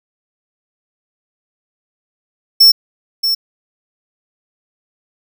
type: tone with echo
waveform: square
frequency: 5400 Hz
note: E8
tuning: 41 cents sharp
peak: -4 dBFS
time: 2.6-2.72 s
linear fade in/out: 10 ms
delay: 630 ms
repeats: 1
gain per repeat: -9 dB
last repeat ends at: 3.35 s
effects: none